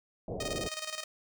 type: low-pass noise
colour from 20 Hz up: white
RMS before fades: -37 dBFS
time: 0.28-0.68 s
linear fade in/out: 2 ms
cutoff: 680 Hz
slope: 48 dB/octave
type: tone with tremolo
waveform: 5% pulse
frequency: 622.3 Hz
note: D#5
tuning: in tune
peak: -23 dBFS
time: 0.4-1.04 s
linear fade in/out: 5 ms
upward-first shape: square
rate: 19 Hz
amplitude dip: 65%
effects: none

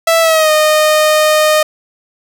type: tone with pitch glide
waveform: sawtooth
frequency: 659.3 to 615.1 Hz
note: E5 to D#5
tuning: 0 to -20 cents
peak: -4 dBFS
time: 0.07-1.63 s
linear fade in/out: 5 ms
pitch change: -120 cents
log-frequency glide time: 0.21-0.51 s
effects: none

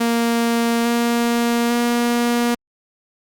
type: tone with pitch steps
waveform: sawtooth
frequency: 233.1 / 235.8 / 238.5 Hz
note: A#3 / A#3 / A#3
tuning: 0 / +20 / +40 cents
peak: -12 dBFS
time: 0-2.55 s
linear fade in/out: 10 ms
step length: 850 ms
effects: Opus 48 kbps

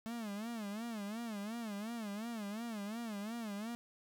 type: tone with vibrato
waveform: 45% pulse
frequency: 217.7 Hz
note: A3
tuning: 18 cents flat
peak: -40 dBFS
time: 0.06-3.75 s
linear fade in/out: 0 ms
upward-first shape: sine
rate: 2.8 Hz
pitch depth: 150 cents each way
effects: none

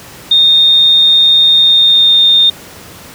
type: tone with pitch glide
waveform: sine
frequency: 3669 to 3646 Hz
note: A#7 to A#7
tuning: -28 to -39 cents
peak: -4 dBFS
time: 0.31-2.5 s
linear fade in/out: 5 ms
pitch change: -11 cents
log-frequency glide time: 1.55-2.22 s
effects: pink hiss -33 dBFS RMS until 3.14 s + high-pass 80 Hz 12 dB/octave

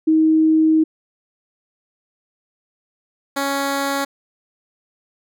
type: tone pair in turn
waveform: sine / 10% pulse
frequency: 316.1 / 277.7 Hz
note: D#4 / C#4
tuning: +27 / +3 cents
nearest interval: major second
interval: 224 cents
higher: first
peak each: -11 dBFS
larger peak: neither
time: 0.07-0.84 / 3.36-4.05 s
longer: first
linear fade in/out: 10 ms
effects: none

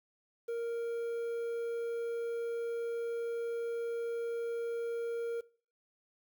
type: tone with quantisation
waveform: triangle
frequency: 466.2 Hz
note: A#4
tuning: in tune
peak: -31 dBFS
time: 0.48-5.41 s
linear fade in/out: 10 ms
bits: 10
effects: noise-tail reverb RT60 0.4 s tail -20 dB re dry

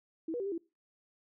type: tone with pitch steps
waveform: sine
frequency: 324.3 / 483.3 / 389.3 / 400 / 333.9 Hz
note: E4 / B4 / G4 / G4 / E4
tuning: -28 / -38 / -12 / +35 / +22 cents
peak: -33 dBFS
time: 0.28-0.58 s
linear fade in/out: 5 ms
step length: 60 ms
effects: noise-tail reverb RT60 0.3 s tail -24 dB re dry

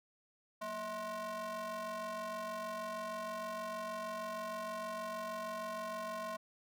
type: ring-modulated tone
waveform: square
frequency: 207.7 Hz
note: G#3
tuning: in tune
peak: -37 dBFS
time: 0.61-6.37 s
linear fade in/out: 10 ms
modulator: 854 Hz
effects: none

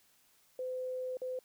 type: tone with dropouts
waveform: sine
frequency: 510 Hz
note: C5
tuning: 44 cents flat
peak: -35 dBFS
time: 0.59-1.39 s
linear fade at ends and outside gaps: 2 ms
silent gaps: 1.171-1.217 s
effects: white hiss -68 dBFS RMS until 1.44 s

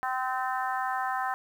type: harmonic tone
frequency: 257.6 Hz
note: C4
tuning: 27 cents flat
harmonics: 3 / 4 / 5 / 6 / 7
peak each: -31 / -33 / -35 / -37 / -38 dBFS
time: 0.03-1.34 s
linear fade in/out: 0 ms
effects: 9-bit

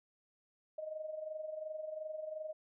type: tone with amplitude modulation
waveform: sine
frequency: 622.3 Hz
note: D#5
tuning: in tune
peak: -37 dBFS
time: 0.78-2.53 s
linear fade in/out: 5 ms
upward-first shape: sine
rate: 22.8 Hz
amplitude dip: 65%
effects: none

